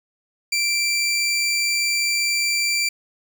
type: tone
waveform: 20% pulse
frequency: 2349 Hz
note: D7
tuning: in tune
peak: -14 dBFS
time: 0.52-2.89 s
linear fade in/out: 5 ms
effects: none